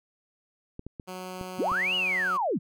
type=clicks; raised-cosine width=3 ms; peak=-25 dBFS; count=5; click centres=0.794 / 0.866 / 0.998 / 1.412 / 1.717 s
type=tone; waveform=10% pulse; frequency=184.3 Hz; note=F#3; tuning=7 cents flat; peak=-28 dBFS; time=1.07-2.38 s; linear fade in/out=20 ms
type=linear two-way sweep; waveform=sine; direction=up then down; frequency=117.9 to 2960 to 117.9 Hz; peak=-24 dBFS; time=1.58-2.59 s; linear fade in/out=20 ms; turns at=1.95 s
effects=none